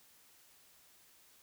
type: silence
effects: white hiss -64 dBFS RMS until 1.42 s